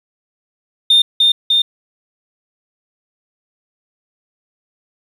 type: tone with echo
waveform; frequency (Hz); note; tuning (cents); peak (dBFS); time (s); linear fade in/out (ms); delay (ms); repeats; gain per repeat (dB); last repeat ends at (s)
sine; 3629; A#7; -47; -5; 0.9-1.02; 5; 300; 2; -2; 1.62
effects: tanh soft clip ceiling -5 dBFS + 7-bit